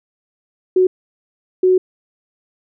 sine tone bursts at uneven times, 370 Hz, F#4, in tune, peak -9 dBFS, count 2, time 0.76-0.87 / 1.63-1.78 s, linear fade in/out 5 ms, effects none

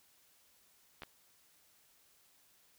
clicks, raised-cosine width 0.3 ms, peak -29 dBFS, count 2, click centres 1.021 / 1.034 s, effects white hiss -68 dBFS RMS until 2.78 s

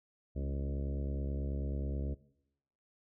harmonic tone with a mistuned harmonic, 69.3 Hz, C#2, in tune, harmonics 1 / 2 / 3 / 4 / 5 / 6 / 7 / 8 / 9, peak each -35 / -41 / -45 / -47 / -49 / -51 / -52 / -53 / -54 dBFS, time 0.35-2.15 s, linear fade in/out 20 ms, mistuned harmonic 3, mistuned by +35 cents, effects noise-tail reverb RT60 0.8 s tail -19 dB re dry

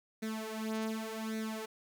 sawtooth tone with flanger, 220 Hz, A3, in tune, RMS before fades -38 dBFS, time 0.22-1.66 s, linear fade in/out 10 ms, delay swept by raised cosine 0.49 to 4.59 ms, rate 0.87 Hz, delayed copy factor +0.8, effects 10-bit

